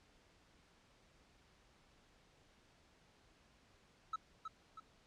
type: tone with echo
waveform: triangle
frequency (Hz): 1302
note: E6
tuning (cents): -22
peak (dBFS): -35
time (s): 4.13-4.16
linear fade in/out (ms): 5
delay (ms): 320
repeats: 2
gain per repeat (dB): -6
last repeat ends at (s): 4.8
effects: pink hiss -69 dBFS RMS until 5.06 s + low-pass 6000 Hz 12 dB/octave